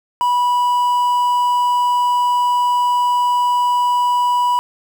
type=tone with quantisation; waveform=triangle; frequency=980 Hz; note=B5; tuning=14 cents flat; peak=-11 dBFS; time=0.21-4.59 s; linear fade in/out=0 ms; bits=6; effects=none